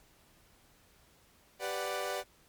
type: chord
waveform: sawtooth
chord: G major seventh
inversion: none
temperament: equal with one note detuned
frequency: 392 / 495.6 / 587.3 / 740 Hz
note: G4 / B4 / D5 / F#5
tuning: 0 / +6 / 0 / 0 cents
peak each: -37 / -36 / -34 / -36 dBFS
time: 1.59-2.24 s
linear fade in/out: 50 ms
effects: pink hiss -64 dBFS RMS until 2.48 s + MP3 96 kbps